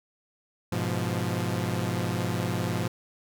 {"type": "chord", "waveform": "sawtooth", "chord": "F diminished", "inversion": "first", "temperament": "equal", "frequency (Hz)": [103.83, 123.47, 174.61], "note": ["Ab2", "Cb3", "F3"], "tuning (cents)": [0, 0, 0], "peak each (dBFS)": -27, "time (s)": [0.72, 2.88], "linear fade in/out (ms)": 5, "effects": []}